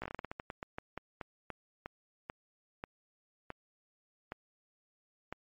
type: slowing click train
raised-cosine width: 0.5 ms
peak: -24 dBFS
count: 22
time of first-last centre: 0.02-5.326 s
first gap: 16 ms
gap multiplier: 1.23
effects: MP3 48 kbps